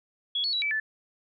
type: tone with pitch steps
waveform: sine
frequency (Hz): 3354 / 4389 / 3912 / 2310 / 1748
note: G#7 / C#8 / B7 / D7 / A6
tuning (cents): +16 / -18 / -17 / -29 / -12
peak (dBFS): -25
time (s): 0.35-0.8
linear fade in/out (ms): 5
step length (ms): 90
effects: none